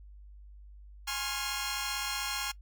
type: chord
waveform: 10% pulse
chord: Db major seventh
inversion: second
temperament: equal with one note detuned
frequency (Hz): 830.6 / 1046.5 / 1082.2 / 1396.9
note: Ab5 / C6 / Db6 / F6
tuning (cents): 0 / 0 / -42 / 0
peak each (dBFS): -29 / -33 / -30 / -29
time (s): 1.07-2.52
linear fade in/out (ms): 10
effects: noise-tail reverb RT60 0.1 s tail -22 dB re dry + added 50 Hz sine -48 dBFS peak until 2.61 s